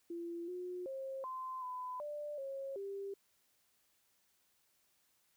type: tone with pitch steps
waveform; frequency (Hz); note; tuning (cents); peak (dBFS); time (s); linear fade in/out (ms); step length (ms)
sine; 340.8 / 360.5 / 535 / 1034 / 1005 / 591 / 544 / 395.8; F4 / F#4 / C5 / C6 / B5 / D5 / C#5 / G4; -42 / -45 / +38 / -21 / +30 / +11 / -33 / +17; -40; 0.1-3.14; 5; 380
effects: white hiss -75 dBFS RMS until 5.36 s